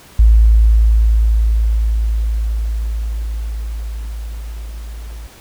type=tone with level ramp; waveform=sine; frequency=55 Hz; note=A1; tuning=in tune; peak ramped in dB=-4 to -27 dBFS; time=0.19-5.27 s; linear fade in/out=5 ms; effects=pink hiss -42 dBFS RMS until 5.4 s